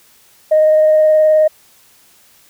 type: tone with vibrato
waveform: sine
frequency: 620 Hz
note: D#5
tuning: 6 cents flat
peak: -6 dBFS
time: 0.51-1.48 s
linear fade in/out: 10 ms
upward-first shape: sine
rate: 19 Hz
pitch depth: 10 cents each way
effects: tanh soft clip ceiling -3 dBFS + white hiss -49 dBFS RMS until 2.49 s